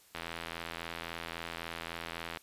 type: click train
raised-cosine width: 0.3 ms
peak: -22 dBFS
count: 187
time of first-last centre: 0.15-2.372 s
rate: 83.7 Hz
effects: white hiss -62 dBFS RMS until 2.42 s + resampled to 32000 Hz